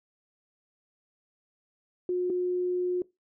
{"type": "tone pair in turn", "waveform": "sine", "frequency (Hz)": [360.1, 360.1], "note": ["F#4", "F#4"], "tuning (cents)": [-47, -47], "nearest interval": "unison", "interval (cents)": 0, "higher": "neither", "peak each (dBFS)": -25, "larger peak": "neither", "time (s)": [[2.09, 2.3], [2.3, 3.02]], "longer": "second", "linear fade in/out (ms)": 2, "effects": ["noise-tail reverb RT60 0.2 s tail -20 dB re dry"]}